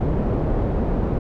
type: low-pass noise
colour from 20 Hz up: pink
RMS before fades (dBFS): -21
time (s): 0-1.19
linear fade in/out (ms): 10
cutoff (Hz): 530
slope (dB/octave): 12
effects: none